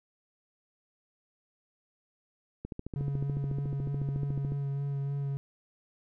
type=click train; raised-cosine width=3 ms; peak=-24 dBFS; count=27; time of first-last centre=2.65-4.521 s; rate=13.9 Hz
type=tone with vibrato; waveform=triangle; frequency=140 Hz; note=C#3; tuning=18 cents sharp; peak=-28 dBFS; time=2.96-5.37 s; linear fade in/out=0 ms; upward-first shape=sine; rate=3.3 Hz; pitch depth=16 cents each way
effects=none